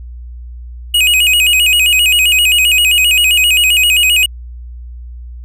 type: tone with vibrato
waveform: square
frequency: 2700 Hz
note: E7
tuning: 41 cents sharp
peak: -8 dBFS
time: 0.94-4.26 s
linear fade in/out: 5 ms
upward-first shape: square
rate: 7.6 Hz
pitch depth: 120 cents each way
effects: added 60 Hz sine -26 dBFS peak until 5.44 s